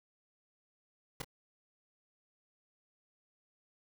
pink noise with echo, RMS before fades -38 dBFS, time 1.2-1.22 s, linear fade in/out 5 ms, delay 25 ms, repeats 1, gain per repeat -10 dB, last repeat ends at 1.245 s, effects none

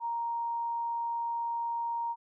sine tone, 934 Hz, A#5, 3 cents sharp, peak -30 dBFS, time 0-2.16 s, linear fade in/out 50 ms, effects none

